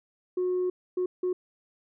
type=tone bursts at uneven times; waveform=sine; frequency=364 Hz; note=F#4; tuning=28 cents flat; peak=-23 dBFS; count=3; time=0.37-0.7 / 0.97-1.06 / 1.23-1.33 s; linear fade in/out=5 ms; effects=tanh soft clip ceiling -22 dBFS